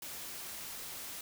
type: noise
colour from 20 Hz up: white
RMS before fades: -44 dBFS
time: 0.02-1.21 s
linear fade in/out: 2 ms
effects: none